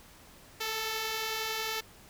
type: beating tone pair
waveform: 5% pulse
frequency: 431.2 / 442.2 Hz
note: A4 / A4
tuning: -35 / +9 cents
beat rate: 11 Hz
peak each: -30 / -21 dBFS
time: 0.6-1.81 s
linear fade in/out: 10 ms
effects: pink hiss -55 dBFS RMS until 2.09 s